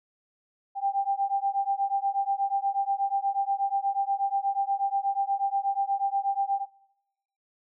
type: beating tone pair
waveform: sine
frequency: 787 / 795.3 Hz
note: G5 / G5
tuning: +7 / +25 cents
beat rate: 8.3 Hz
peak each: -27 / -27 dBFS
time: 0.75-6.66 s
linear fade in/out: 50 ms
effects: noise-tail reverb RT60 0.9 s tail -23 dB re dry